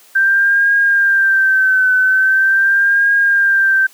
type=tone with vibrato; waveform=sine; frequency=1568 Hz; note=G6; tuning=in tune; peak=-9 dBFS; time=0.15-3.87 s; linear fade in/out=10 ms; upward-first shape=triangle; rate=0.42 Hz; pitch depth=66 cents each way; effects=white hiss -46 dBFS RMS until 3.93 s + high-pass 300 Hz 12 dB/octave